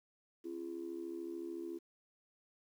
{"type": "tone with amplitude modulation", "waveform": "sine", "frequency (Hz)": 338.8, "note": "E4", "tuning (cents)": 48, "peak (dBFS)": -36, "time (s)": [0.44, 1.79], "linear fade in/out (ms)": 20, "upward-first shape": "sine", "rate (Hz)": 73.7, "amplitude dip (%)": 85, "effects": ["tanh soft clip ceiling -33 dBFS", "11-bit"]}